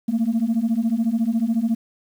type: beating tone pair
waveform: sine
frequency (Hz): 220 / 234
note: A3 / A#3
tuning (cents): 0 / +7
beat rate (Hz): 14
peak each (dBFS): -20 / -19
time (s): 0.08-1.75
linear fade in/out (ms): 10
effects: tanh soft clip ceiling -14 dBFS + 8-bit